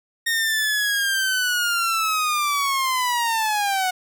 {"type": "linear sweep", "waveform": "sawtooth", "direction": "down", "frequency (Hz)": [1852, 730], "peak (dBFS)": -16, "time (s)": [0.26, 3.91], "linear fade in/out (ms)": 10, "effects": []}